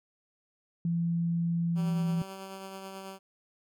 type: tone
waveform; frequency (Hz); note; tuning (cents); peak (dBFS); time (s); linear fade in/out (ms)
sine; 169.2; E3; +45; -26; 0.85-2.22; 2
type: tone with tremolo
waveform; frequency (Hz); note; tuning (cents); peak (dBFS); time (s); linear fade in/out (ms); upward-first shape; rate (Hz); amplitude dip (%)
10% pulse; 192.5; G3; -31; -31; 1.75-3.19; 50; triangle; 9.2; 35
effects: none